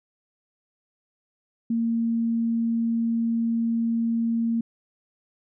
sine tone, 230 Hz, A#3, 23 cents flat, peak -21 dBFS, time 1.7-4.61 s, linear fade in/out 5 ms, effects none

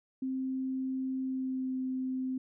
sine tone with pitch glide, 262.1 to 259.1 Hz, C4 to C4, +3 to -17 cents, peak -31 dBFS, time 0.22-2.38 s, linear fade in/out 5 ms, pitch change -20 cents, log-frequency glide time 1.22-1.76 s, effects none

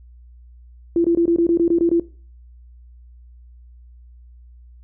sine tone bursts, 339 Hz, E4, 49 cents sharp, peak -13 dBFS, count 10, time 0.96-1.998 s, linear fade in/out 2 ms, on 84 ms, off 22 ms, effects noise-tail reverb RT60 0.4 s tail -19 dB re dry + added 60 Hz sine -42 dBFS peak until 4.83 s

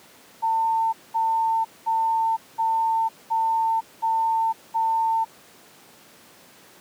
sine tone bursts, 899 Hz, A5, 37 cents sharp, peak -19 dBFS, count 7, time 0.42-5.25 s, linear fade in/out 20 ms, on 510 ms, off 210 ms, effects pink hiss -50 dBFS RMS until 6.8 s + high-pass 200 Hz 12 dB/octave

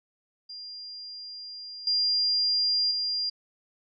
sine tone with level steps, 4800 Hz, D8, 37 cents sharp, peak -38 / -22 / -26 dBFS, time 0.49-3.3 s, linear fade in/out 10 ms, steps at 1.87 / 2.91 s, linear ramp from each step 2 ms, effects none

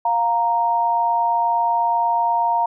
sine tone pair together, 702.7 / 931 Hz, F5 / A#5, +10 / -2 cents, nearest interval perfect fourth, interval 488 cents, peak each -21 / -17 dBFS, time 0.05-2.66 s, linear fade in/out 5 ms, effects none

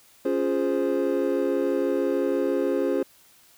triangle chord, Db major seventh, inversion none, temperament equal, 277.2 / 349.2 / 415.3 / 523.3 Hz, Db4 / F4 / Ab4 / C5, 0 / 0 / 0 / 0 cents, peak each -25 dBFS, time 0.25-3.03 s, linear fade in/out 5 ms, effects tanh soft clip ceiling -9 dBFS + white hiss -56 dBFS RMS until 3.57 s

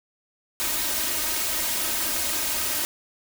white noise with comb filter, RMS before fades -26 dBFS, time 0.6-2.85 s, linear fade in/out 0 ms, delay 3.2 ms, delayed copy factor +0.75, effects none

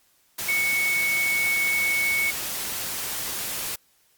sine tone in noise, 2217 Hz, C#7, in tune, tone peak -21 dBFS, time 0.48-2.31 s, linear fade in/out 10 ms, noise white, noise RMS -30 dBFS, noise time 0.38-3.76 s, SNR +6 dB, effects white hiss -63 dBFS RMS until 4.17 s + Opus 48 kbps

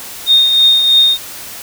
sine tone with tremolo, 3685 Hz, A#7, 21 cents flat, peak -4 dBFS, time 0.26-1.18 s, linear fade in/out 50 ms, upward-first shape triangle, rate 3.1 Hz, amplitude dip 50%, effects white hiss -29 dBFS RMS until 1.62 s

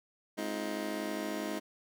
25% pulse chord, F minor seventh, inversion first, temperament just, 209.5 / 261.9 / 314.3 / 349.2 Hz, Ab3 / C4 / Eb4 / F4, +15 / +2 / +18 / 0 cents, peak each -36 / -39 / -34 / -40 dBFS, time 0.37-1.6 s, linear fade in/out 20 ms, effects none

